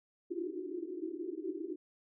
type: band-pass noise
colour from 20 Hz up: pink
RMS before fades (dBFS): -40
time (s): 0.3-1.76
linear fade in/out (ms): 10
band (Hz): 310 to 380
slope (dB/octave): 96
effects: none